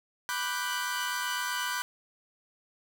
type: chord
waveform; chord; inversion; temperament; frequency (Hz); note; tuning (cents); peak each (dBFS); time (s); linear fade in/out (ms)
sawtooth; G major seventh; first; equal; 987.8 / 1174.7 / 1480 / 1568; B5 / D6 / F#6 / G6; 0 / 0 / 0 / 0; -31 / -35 / -31 / -33; 0.29-1.82; 0
effects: none